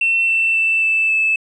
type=tone with pitch steps; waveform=triangle; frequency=2699 / 2679 / 2659 / 2639 / 2619 Hz; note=E7 / E7 / E7 / E7 / E7; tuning=+40 / +27 / +14 / +1 / -12 cents; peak=-10 dBFS; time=0.01-1.36 s; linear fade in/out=5 ms; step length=270 ms; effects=tanh soft clip ceiling -11 dBFS + resampled to 24000 Hz